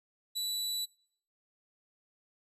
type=tone; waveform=sawtooth; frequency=3951 Hz; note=B7; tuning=in tune; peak=-29 dBFS; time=0.35-0.86 s; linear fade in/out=20 ms; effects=noise-tail reverb RT60 0.6 s tail -25 dB re dry + resampled to 32000 Hz